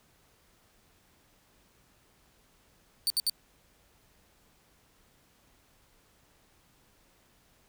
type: tone bursts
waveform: sawtooth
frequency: 4554 Hz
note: C#8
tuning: 46 cents sharp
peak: -22 dBFS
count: 3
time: 3.07-3.297 s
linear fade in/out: 0 ms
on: 31 ms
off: 67 ms
effects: pink hiss -65 dBFS RMS until 7.68 s